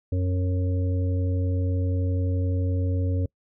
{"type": "harmonic tone", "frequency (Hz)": 91.2, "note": "F#2", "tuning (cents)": -24, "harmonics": [1, 3, 5, 6], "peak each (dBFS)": [-22, -32, -36, -38], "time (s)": [0.12, 3.26], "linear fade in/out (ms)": 5, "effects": ["noise-tail reverb RT60 0.1 s tail -25 dB re dry"]}